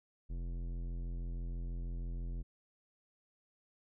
sine tone with tanh clipping, 43.09 Hz, F1, 22 cents flat, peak -39 dBFS, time 0.29-2.43 s, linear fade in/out 20 ms, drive 15 dB, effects none

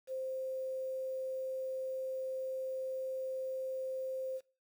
sine tone with quantisation, 523.3 Hz, C5, in tune, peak -36 dBFS, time 0.07-4.41 s, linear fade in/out 50 ms, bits 10, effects noise-tail reverb RT60 0.3 s tail -20 dB re dry

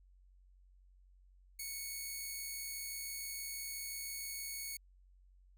5% pulse tone, 2217 Hz, C#7, in tune, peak -31 dBFS, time 1.59-4.77 s, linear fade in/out 5 ms, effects added 46 Hz sine -61 dBFS peak until 5.57 s

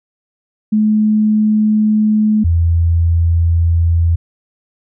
sine tone pair in turn, 214.1 / 83.94 Hz, A3 / E2, -47 / +32 cents, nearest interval octave + major third, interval 1621 cents, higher first, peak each -9 dBFS, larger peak neither, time 0.72-2.44 / 2.44-4.16 s, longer neither, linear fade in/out 10 ms, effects none

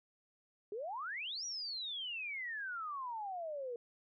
sine exponential two-way sweep, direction up then down, 392 to 5870 to 464.9 Hz, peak -39 dBFS, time 0.72-3.76 s, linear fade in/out 2 ms, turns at 1.45 s, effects none

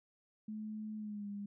sine tone with pitch glide, 214.9 to 202.8 Hz, A3 to G#3, -41 to -41 cents, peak -40 dBFS, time 0.48-1.46 s, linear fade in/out 5 ms, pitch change -100 cents, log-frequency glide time 0.97-1.28 s, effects none

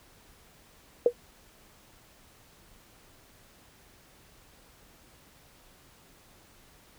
sine tone with exponential decay, 481.5 Hz, B4, 44 cents flat, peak -13 dBFS, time 1.06-1.13 s, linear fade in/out 2 ms, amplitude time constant 15 ms, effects pink hiss -58 dBFS RMS until 6.98 s

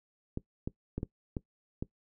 clicks, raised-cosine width 3 ms, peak -21 dBFS, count 6, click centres 0.374 / 0.675 / 0.98 / 1.031 / 1.368 / 1.825 s, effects noise-tail reverb RT60 0.1 s tail -19 dB re dry

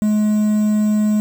triangle tone with quantisation, 212 Hz, G#3, 36 cents sharp, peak -11 dBFS, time 0.02-1.2 s, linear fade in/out 0 ms, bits 6, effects none

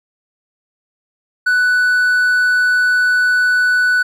triangle tone, 1487 Hz, F#6, 8 cents sharp, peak -9 dBFS, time 1.46-4.03 s, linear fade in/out 10 ms, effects none

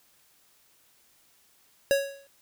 square tone with exponential decay, 554.4 Hz, C#5, in tune, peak -18 dBFS, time 1.91-2.27 s, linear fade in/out 0 ms, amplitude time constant 78 ms, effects white hiss -63 dBFS RMS until 2.41 s

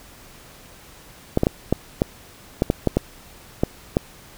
clicks, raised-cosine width 2 ms, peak -3 dBFS, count 11, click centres 1.374 / 1.434 / 1.469 / 1.726 / 2.019 / 2.621 / 2.701 / 2.873 / 2.97 / 3.635 / 3.969 s, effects pink hiss -46 dBFS RMS until 4.37 s

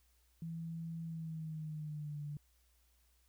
sine tone with pitch glide, 164.81 to 146.83 Hz, E3 to D3, 0 to 0 cents, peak -40 dBFS, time 0.42-2.37 s, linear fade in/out 2 ms, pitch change -200 cents, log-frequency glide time 1.03-2.21 s, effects added 60 Hz sine -70 dBFS peak until 3.28 s + white hiss -75 dBFS RMS until 3.28 s

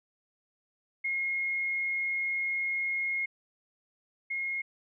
sine tone pair in turn, 2152 / 2152 Hz, C7 / C7, +48 / +48 cents, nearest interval unison, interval 0 cents, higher neither, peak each -28 / -30 dBFS, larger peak first, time 1.04-3.26 / 4.3-4.62 s, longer first, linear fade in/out 10 ms, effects none

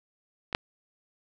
clicks, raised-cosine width 0.3 ms, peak -23 / -6 dBFS, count 2, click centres 0.528 / 0.549 s, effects none

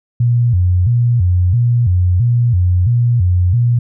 sine tone with vibrato, 103.83 Hz, G#2, in tune, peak -9 dBFS, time 0.2-3.79 s, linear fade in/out 5 ms, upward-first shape square, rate 1.5 Hz, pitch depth 250 cents each way, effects none

